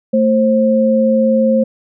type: tone pair together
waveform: sine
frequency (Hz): 223 / 530.4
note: A3 / C5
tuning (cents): +23 / +23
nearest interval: octave + minor third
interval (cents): 1500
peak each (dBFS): -12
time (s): 0.13-1.64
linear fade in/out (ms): 10
effects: none